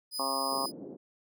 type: tone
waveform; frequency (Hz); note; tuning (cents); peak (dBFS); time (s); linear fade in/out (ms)
sawtooth; 4990; D#8; +4; -31; 0.11-0.72; 50
type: harmonic tone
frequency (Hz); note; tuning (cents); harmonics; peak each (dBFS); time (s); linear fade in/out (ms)
135.4; C#3; -40; 2 / 3 / 4 / 5 / 6 / 7 / 8 / 9; -40 / -45 / -39 / -39 / -39 / -37 / -34 / -42; 0.19-0.66; 5
type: band-pass noise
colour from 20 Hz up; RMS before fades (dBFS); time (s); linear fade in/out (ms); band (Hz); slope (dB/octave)
pink; -44; 0.51-0.97; 20; 220 to 470; 24
effects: none